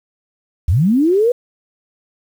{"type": "linear sweep", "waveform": "sine", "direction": "up", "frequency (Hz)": [65.3, 500], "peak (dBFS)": -10, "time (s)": [0.68, 1.32], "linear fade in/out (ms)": 5, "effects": ["7-bit"]}